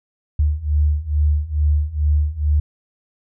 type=beating tone pair; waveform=sine; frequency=73.42 / 75.72 Hz; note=D2 / D#2; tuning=0 / -47 cents; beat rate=2.3 Hz; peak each=-19 / -17 dBFS; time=0.39-2.6 s; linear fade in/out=5 ms; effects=none